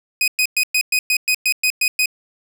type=tone bursts; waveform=sawtooth; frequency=2503 Hz; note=D#7; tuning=10 cents sharp; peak=-11 dBFS; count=11; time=0.21-2.058 s; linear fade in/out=2 ms; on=68 ms; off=110 ms; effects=none